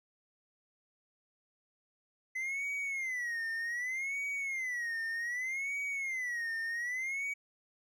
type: tone with vibrato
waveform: triangle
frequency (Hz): 2026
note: B6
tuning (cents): +44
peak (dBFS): -32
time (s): 2.35-7.34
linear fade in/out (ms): 10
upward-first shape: sine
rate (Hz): 0.65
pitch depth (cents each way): 190
effects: none